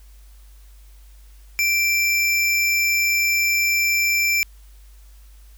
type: tone pair together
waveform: square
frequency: 2349 / 5270 Hz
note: D7 / E8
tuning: 0 / -1 cents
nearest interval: octave + major second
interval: 1399 cents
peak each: -18 / -28 dBFS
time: 1.59-4.43 s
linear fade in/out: 0 ms
effects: added 50 Hz sine -43 dBFS peak until 5.57 s + white hiss -57 dBFS RMS until 5.57 s